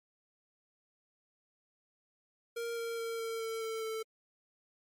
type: tone with pitch steps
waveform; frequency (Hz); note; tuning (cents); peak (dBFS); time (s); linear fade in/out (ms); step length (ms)
square; 466.2 / 462.2 / 458.2 / 454.2 / 450.3 / 446.4 / 442.6; A#4 / A#4 / A#4 / A#4 / A4 / A4 / A4; 0 / -15 / -30 / -45 / +40 / +25 / +10; -36; 2.56-4.03; 10; 210
effects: MP3 64 kbps